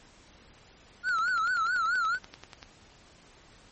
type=tone with vibrato; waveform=triangle; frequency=1396.9 Hz; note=F6; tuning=in tune; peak=-23 dBFS; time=1.03-2.19 s; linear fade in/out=50 ms; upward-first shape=triangle; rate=4.6 Hz; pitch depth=160 cents each way
type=click train; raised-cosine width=0.2 ms; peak=-25 dBFS; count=17; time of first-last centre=1.09-2.628 s; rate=10.4 Hz
effects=pink hiss -56 dBFS RMS until 3.71 s + MP3 32 kbps